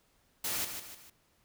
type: noise with echo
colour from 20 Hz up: white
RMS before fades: -34 dBFS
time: 0.44-0.65 s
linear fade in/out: 5 ms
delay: 150 ms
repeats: 3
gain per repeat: -7 dB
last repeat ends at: 1.1 s
effects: pink hiss -70 dBFS RMS until 1.44 s

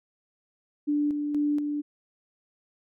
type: tone with tremolo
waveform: sine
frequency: 293.7 Hz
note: D4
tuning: in tune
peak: -22 dBFS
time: 0.87-1.82 s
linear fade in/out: 20 ms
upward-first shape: square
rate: 2.1 Hz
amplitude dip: 40%
effects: none

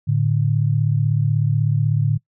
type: tone pair together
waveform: sine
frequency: 110.6 / 146.83 Hz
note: A2 / D3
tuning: +9 / 0 cents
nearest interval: perfect fourth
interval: 491 cents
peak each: -18 dBFS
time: 0.07-2.18 s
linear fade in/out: 20 ms
effects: noise-tail reverb RT60 0.1 s tail -22 dB re dry

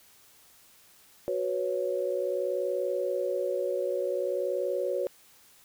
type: chord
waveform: sine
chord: F# suspended fourth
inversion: none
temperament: equal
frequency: 370 / 493.9 / 554.4 Hz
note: F#4 / B4 / C#5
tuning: 0 / 0 / 0 cents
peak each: -32 / -32 / -30 dBFS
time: 1.28-5.07 s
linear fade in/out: 0 ms
effects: white hiss -58 dBFS RMS until 5.64 s

